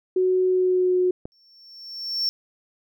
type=tone with pitch glide; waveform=sine; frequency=370 to 364.3 Hz; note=F#4 to F#4; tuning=0 to -27 cents; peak=-17 dBFS; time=0.16-1.11 s; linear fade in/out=5 ms; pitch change=-27 cents; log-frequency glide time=0.47-0.97 s
type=click; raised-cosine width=2 ms; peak=-20 dBFS; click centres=1.255 s
type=tone with exponential growth; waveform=triangle; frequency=5440 Hz; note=F8; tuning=46 cents flat; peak=-18 dBFS; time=1.32-2.29 s; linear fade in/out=0 ms; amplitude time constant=210 ms
effects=none